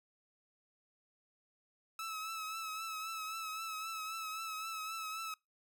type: tone with vibrato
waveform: sawtooth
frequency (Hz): 1300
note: E6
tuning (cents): -24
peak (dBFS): -36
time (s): 1.99-5.34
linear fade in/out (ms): 2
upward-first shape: triangle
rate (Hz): 3.8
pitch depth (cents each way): 46
effects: noise-tail reverb RT60 0.2 s tail -25 dB re dry